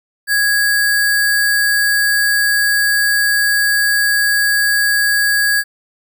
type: tone with sample-and-hold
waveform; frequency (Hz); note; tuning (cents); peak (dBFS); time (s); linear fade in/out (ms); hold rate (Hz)
sine; 1661.2; G#6; 0; -11; 0.27-5.64; 50; 6300
effects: none